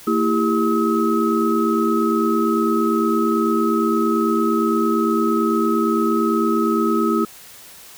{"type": "tone cluster", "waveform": "sine", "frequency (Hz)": [228.3, 330.7, 399.5, 1278], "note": ["A#3", "E4", "G4", "D#6"], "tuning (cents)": [-36, 6, 33, 46], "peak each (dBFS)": [-20, -20, -22, -22], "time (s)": [0.07, 7.25], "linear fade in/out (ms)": 5, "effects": ["white hiss -42 dBFS RMS until 7.97 s"]}